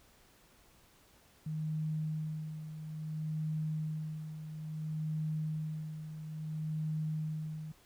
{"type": "tone with tremolo", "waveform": "sine", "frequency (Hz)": 155.56, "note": "D#3", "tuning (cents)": 0, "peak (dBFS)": -32, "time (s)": [1.46, 7.72], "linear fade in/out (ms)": 5, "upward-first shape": "sine", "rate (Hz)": 0.59, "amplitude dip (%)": 65, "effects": ["pink hiss -64 dBFS RMS until 7.85 s"]}